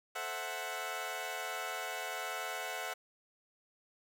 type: chord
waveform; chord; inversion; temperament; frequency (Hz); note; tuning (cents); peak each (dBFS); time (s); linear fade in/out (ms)
15% pulse; F# half-diminished seventh; first; equal; 440 / 523.3 / 659.3 / 740; A4 / C5 / E5 / F#5; 0 / 0 / 0 / 0; -40 / -39 / -37 / -34; 0.15-2.94; 10
effects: none